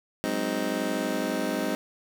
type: chord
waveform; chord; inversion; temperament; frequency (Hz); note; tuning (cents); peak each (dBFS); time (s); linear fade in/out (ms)
25% pulse; Ab dominant seventh; third; just; 186.89 / 207.7 / 259.6 / 311.5; Gb3 / Ab3 / C4 / Eb4; +18 / 0 / -13 / +2; -32 / -29 / -27 / -28; 0.24-1.75; 0
effects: none